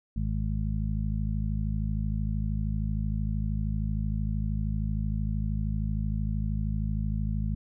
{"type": "harmonic tone", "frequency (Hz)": 53, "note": "G#1", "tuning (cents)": 36, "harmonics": [1, 2, 3, 4], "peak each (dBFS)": [-29, -32, -34, -35], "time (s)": [0.16, 7.55], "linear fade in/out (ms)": 5, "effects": []}